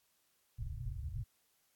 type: low-pass noise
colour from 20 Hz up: white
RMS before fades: -41 dBFS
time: 0.58-1.24 s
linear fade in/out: 10 ms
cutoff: 130 Hz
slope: 96 dB/octave
effects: white hiss -75 dBFS RMS until 1.75 s + AAC 64 kbps